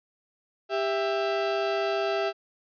35% pulse tone pair together, 396.3 / 661.3 Hz, G4 / E5, +19 / +5 cents, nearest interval major sixth, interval 886 cents, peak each -26 dBFS, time 0.69-2.33 s, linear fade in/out 50 ms, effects resampled to 11025 Hz

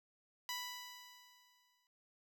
10% pulse tone with exponential decay, 987.8 Hz, B5, in tune, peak -30 dBFS, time 0.49-1.87 s, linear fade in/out 1 ms, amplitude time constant 300 ms, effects none

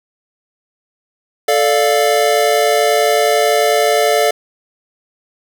square chord, D minor, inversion second, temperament equal, 440 / 587.3 / 698.5 Hz, A4 / D5 / F5, 0 / 0 / 0 cents, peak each -16 dBFS, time 1.48-4.31 s, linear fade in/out 5 ms, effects none

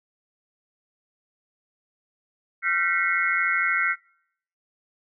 sine tone cluster, 1372 / 1536 / 1888 / 1981 / 2165 Hz, F6 / G6 / A#6 / B6 / C#7, -31 / -36 / +22 / +5 / -41 cents, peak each -26 / -27 / -32 / -27 / -25 dBFS, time 2.62-3.96 s, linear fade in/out 50 ms, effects noise-tail reverb RT60 0.7 s tail -26 dB re dry

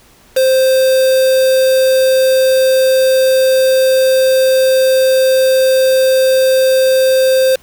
triangle tone with quantisation, 523.3 Hz, C5, in tune, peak -6 dBFS, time 0.36-7.56 s, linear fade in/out 10 ms, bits 3, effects pink hiss -46 dBFS RMS until 7.62 s

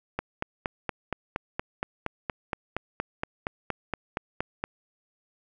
click train, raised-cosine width 0.5 ms, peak -13 dBFS, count 20, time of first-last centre 0.19-4.64 s, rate 4.27 Hz, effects none

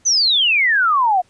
sine exponential sweep, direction down, 6272 to 696 Hz, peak -12 dBFS, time 0.05-1.22 s, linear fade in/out 20 ms, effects pink hiss -57 dBFS RMS until 1.29 s + resampled to 22050 Hz

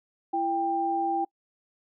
sine tone pair together, 335.3 / 791.5 Hz, E4 / G5, +30 / +17 cents, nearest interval octave + minor third, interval 1487 cents, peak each -30 / -25 dBFS, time 0.33-1.25 s, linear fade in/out 10 ms, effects noise-tail reverb RT60 0.1 s tail -25 dB re dry

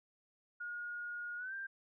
sine tone with pitch glide, 1435 to 1583.1 Hz, F6 to G6, +47 to +17 cents, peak -40 dBFS, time 0.6-1.67 s, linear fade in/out 10 ms, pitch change +170 cents, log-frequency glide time 1.37-1.54 s, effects none

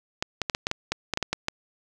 clicks, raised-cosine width 0.2 ms, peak -8 dBFS, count 12, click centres 0.225 / 0.417 / 0.498 / 0.549 / 0.669 / 0.714 / 0.92 / 1.137 / 1.174 / 1.227 / 1.33 / 1.484 s, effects none

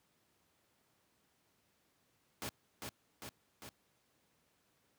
pink noise with echo, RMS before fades -41 dBFS, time 2.42-2.49 s, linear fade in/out 0 ms, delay 400 ms, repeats 3, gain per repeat -3 dB, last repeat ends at 3.69 s, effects pink hiss -75 dBFS RMS until 4.98 s + high-pass 100 Hz 12 dB/octave

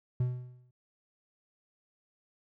triangle tone with exponential decay, 124.6 Hz, B2, 16 cents sharp, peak -22 dBFS, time 0.2-0.71 s, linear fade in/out 5 ms, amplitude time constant 110 ms, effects none

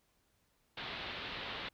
white low-pass noise, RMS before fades -43 dBFS, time 0.77-1.69 s, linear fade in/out 5 ms, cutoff 4000 Hz, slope 48 dB/octave, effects pink hiss -75 dBFS RMS until 1.73 s

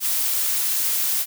blue noise, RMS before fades -22 dBFS, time 0-1.26 s, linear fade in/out 50 ms, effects none

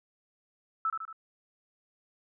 sine tone with echo, 1314 Hz, E6, 6 cents flat, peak -26 dBFS, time 0.85-0.9 s, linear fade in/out 2 ms, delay 76 ms, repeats 3, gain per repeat -5 dB, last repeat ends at 1.128 s, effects none

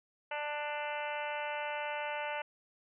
harmonic tone, 295.7 Hz, D4, 12 cents sharp, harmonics 2 / 3 / 4 / 5 / 6 / 7 / 8 / 9 / 10, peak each -40 / -39 / -50 / -43 / -49 / -45 / -48 / -45 / -50 dBFS, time 0.31-2.42 s, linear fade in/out 5 ms, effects none

